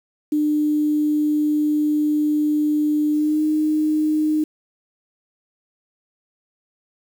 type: tone with pitch glide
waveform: sine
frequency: 300 to 307.4 Hz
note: D4 to D#4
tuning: +37 to -21 cents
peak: -16 dBFS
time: 0.32-4.44 s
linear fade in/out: 5 ms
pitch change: +42 cents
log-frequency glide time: 3.13-3.42 s
effects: 7-bit